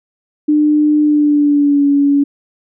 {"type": "tone with pitch glide", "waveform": "sine", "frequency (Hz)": [300, 283.3], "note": ["D4", "C#4"], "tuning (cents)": [37, 38], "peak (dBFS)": -8, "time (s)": [0.48, 2.24], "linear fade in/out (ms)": 10, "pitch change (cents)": -99, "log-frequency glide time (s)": [1.02, 1.86], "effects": []}